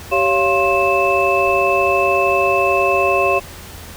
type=tone cluster; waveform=sine; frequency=388.5 / 558 / 691 / 1062 / 2629 Hz; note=G4 / C#5 / F5 / C6 / E7; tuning=-16 / +11 / -19 / +25 / -5 cents; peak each=-19 dBFS; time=0.11-3.4 s; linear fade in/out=20 ms; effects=added 82 Hz sine -39 dBFS peak until 3.96 s + pink hiss -36 dBFS RMS until 3.96 s